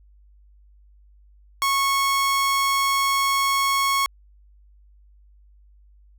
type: tone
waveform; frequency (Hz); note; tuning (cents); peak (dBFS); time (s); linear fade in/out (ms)
sawtooth; 1100; C#6; -14; -15; 1.62-4.06; 0
effects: added 50 Hz sine -50 dBFS peak until 6.18 s